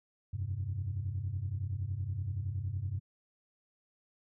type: chord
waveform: sine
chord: F suspended second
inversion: none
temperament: equal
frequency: 87.31 / 98 / 130.81 Hz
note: F2 / G2 / C3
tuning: 0 / 0 / 0 cents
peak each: -39 / -34 / -40 dBFS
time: 0.33-3 s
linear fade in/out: 10 ms
effects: tanh soft clip ceiling -26 dBFS